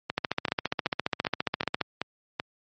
two click trains, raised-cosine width 0.3 ms, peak -12 / -9 dBFS, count 7 / 25, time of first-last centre 0.1-2.399 / 0.18-1.813 s, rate 2.61 / 14.7 Hz, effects high-pass 100 Hz 12 dB/octave + MP3 32 kbps

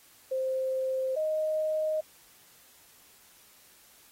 sine tone pair in turn, 523.3 / 622.2 Hz, C5 / D#5, 0 / 0 cents, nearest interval minor third, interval 300 cents, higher second, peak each -27 / -26 dBFS, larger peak second, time 0.31-1.16 / 1.16-2.01 s, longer neither, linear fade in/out 10 ms, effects white hiss -58 dBFS RMS until 4.11 s + AAC 48 kbps

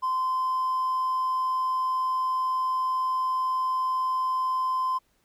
triangle tone with hard clipping, 1033 Hz, C6, 22 cents flat, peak -24 dBFS, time 0.02-4.99 s, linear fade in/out 20 ms, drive 4 dB, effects pink hiss -69 dBFS RMS until 5.24 s

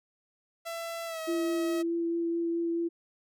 sawtooth tone with pitch glide, 669 to 640.3 Hz, E5 to D#5, +25 to +49 cents, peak -31 dBFS, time 0.65-1.83 s, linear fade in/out 20 ms, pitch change -76 cents, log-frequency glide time 1.06-1.21 s
sine tone with vibrato, 336.9 Hz, E4, 38 cents sharp, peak -27 dBFS, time 1.27-2.89 s, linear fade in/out 20 ms, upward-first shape sine, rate 4.7 Hz, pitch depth 9 cents each way
effects none

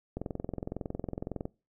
click train, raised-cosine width 2 ms, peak -21 dBFS, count 29, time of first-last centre 0.17-1.454 s, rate 21.8 Hz, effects noise-tail reverb RT60 0.3 s tail -23 dB re dry

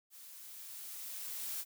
blue noise with level ramp, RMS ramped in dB -54 to -39 dBFS, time 0.1-1.65 s, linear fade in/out 50 ms, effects none

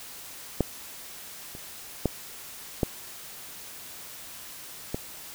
clicks, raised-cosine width 2 ms, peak -8 / -28 / -9 / -9 / -15 dBFS, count 5, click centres 0.607 / 1.551 / 2.057 / 2.832 / 4.945 s, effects white hiss -43 dBFS RMS until 5.34 s

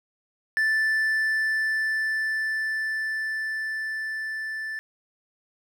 triangle tone with level ramp, 1760 Hz, A6, in tune, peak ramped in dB -18 to -28 dBFS, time 0.57-4.79 s, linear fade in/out 0 ms, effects none

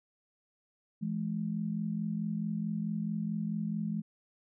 sine tone pair together, 167 / 211.6 Hz, E3 / G#3, +23 / +33 cents, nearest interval major third, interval 410 cents, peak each -35 / -33 dBFS, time 1.01-4.02 s, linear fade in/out 20 ms, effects none

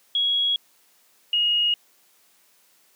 sine tone pair in turn, 3322 / 2873 Hz, G#7 / F7, 0 / +48 cents, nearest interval minor third, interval 252 cents, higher first, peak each -19 / -18 dBFS, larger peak second, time 0.15-0.56 / 1.33-1.74 s, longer neither, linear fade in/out 2 ms, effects white hiss -60 dBFS RMS until 2.95 s + high-pass 200 Hz 12 dB/octave

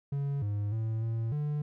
triangle tone with pitch steps, 140.5 / 102.9 / 111.3 / 113.6 / 148.2 Hz, C#3 / G#2 / A2 / A#2 / D3, +24 / -16 / +20 / -44 / +16 cents, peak -27 dBFS, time 0.12-1.62 s, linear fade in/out 5 ms, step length 300 ms, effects none

